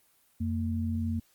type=tone pair together; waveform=sine; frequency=88.84 / 228.3 Hz; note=F2 / A#3; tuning=+30 / -36 cents; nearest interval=octave + major third; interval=1634 cents; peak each=-30 / -31 dBFS; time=0.4-1.2 s; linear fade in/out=10 ms; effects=white hiss -66 dBFS RMS until 1.34 s + Opus 24 kbps